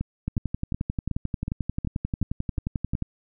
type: two click trains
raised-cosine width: 5 ms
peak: -14 / -15 dBFS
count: 32 / 9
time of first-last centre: 0.28-3.023 / 0.01-2.951 s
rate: 11.3 / 2.72 Hz
effects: none